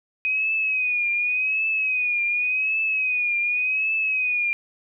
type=tone with vibrato; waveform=sine; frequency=2507 Hz; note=D#7; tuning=12 cents sharp; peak=-20 dBFS; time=0.25-4.53 s; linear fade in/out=0 ms; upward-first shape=triangle; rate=0.88 Hz; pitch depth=85 cents each way; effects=none